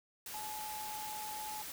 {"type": "tone in noise", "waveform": "sine", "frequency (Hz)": 854, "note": "G#5", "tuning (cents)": 48, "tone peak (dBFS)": -42, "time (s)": [0.34, 1.62], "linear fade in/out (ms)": 2, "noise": "white", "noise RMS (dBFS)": -45, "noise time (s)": [0.26, 1.72], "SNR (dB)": 0, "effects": []}